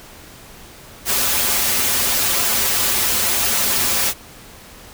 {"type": "noise with comb filter", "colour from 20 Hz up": "white", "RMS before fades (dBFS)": -18, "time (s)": [1.05, 4.14], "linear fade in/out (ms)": 50, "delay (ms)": 6.4, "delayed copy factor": -1, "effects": ["pink hiss -41 dBFS RMS until 4.93 s"]}